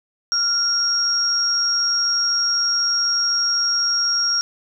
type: tone pair together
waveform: sine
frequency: 1396.9 / 5588 Hz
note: F6 / F8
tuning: 0 / 0 cents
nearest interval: 2 octaves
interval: 2400 cents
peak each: -26 / -17 dBFS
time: 0.32-4.41 s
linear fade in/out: 0 ms
effects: none